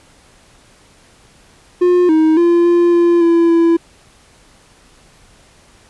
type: tone with pitch steps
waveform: triangle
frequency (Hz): 356.7 / 315.6 / 343.8 / 346.3 / 344.1 / 337 / 334.7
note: F4 / D#4 / F4 / F4 / F4 / E4 / E4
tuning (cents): +37 / +25 / -27 / -15 / -26 / +38 / +26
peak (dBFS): -6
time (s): 1.81-3.77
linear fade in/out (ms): 10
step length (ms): 280
effects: pink hiss -48 dBFS RMS until 5.89 s + resampled to 24000 Hz